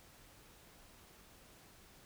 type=silence; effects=pink hiss -61 dBFS RMS until 2.05 s